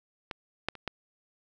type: clicks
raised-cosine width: 0.3 ms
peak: -19 / -12 / -29 / -16 dBFS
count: 4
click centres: 0.312 / 0.686 / 0.753 / 0.877 s
effects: none